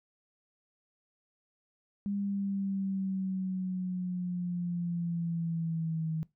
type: linear sweep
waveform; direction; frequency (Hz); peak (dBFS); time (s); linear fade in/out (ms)
sine; down; 201.9 to 158.5; -30; 2.06-6.23; 0
effects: noise-tail reverb RT60 0.2 s tail -21 dB re dry